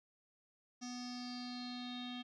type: tone with low-pass filter sweep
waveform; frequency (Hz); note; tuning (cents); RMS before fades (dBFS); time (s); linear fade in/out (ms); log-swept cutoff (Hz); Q
square; 246.9; B3; 0; -45; 0.81-2.23; 20; 5700 to 3400; 9.2
effects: none